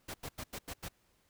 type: noise bursts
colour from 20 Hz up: pink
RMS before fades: -42 dBFS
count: 6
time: 0.08-0.887 s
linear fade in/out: 10 ms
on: 62 ms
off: 87 ms
effects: pink hiss -72 dBFS RMS until 1.29 s